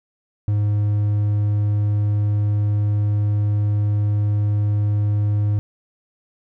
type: tone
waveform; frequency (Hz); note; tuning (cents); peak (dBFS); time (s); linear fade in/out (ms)
triangle; 103.83; G#2; 0; -14; 0.48-5.59; 0
effects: none